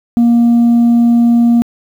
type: tone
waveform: sine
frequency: 235.8 Hz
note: A#3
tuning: 20 cents sharp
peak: -3 dBFS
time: 0.17-1.62 s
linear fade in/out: 0 ms
effects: tanh soft clip ceiling -5 dBFS + 7-bit